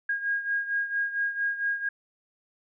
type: beating tone pair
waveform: sine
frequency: 1630 / 1634.4 Hz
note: G#6 / G#6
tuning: -33 / -28 cents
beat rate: 4.4 Hz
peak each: -27 / -32 dBFS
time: 0.09-1.89 s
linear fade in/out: 5 ms
effects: none